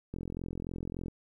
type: click train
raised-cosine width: 3 ms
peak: -25 dBFS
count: 42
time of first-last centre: 0.14-1.083 s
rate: 43.5 Hz
effects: 11-bit